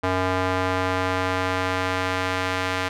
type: tone with band-pass filter sweep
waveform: square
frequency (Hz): 92.5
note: F#2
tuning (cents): 0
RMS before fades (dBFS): -24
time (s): 0.03-2.89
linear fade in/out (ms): 10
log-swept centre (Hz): 1000 to 1900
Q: 0.75
effects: none